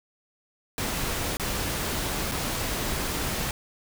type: noise with dropouts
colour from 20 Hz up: pink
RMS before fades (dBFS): -29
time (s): 0.78-3.51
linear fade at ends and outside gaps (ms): 1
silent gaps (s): 1.37-1.397 / 2.315-2.319
effects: none